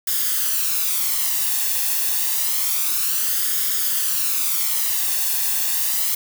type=noise with flanger; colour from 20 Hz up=blue; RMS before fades=-21 dBFS; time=0.07-6.15 s; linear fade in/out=5 ms; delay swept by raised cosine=0.59 to 1.14 ms; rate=0.28 Hz; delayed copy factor=+0.55; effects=none